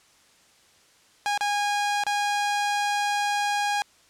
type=tone with dropouts; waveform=sawtooth; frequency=820 Hz; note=G#5; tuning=22 cents flat; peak=-19 dBFS; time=1.26-3.82 s; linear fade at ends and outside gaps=0 ms; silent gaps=1.376-1.409 / 2.037-2.066 s; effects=white hiss -58 dBFS RMS until 4.09 s + low-pass 8000 Hz 12 dB/octave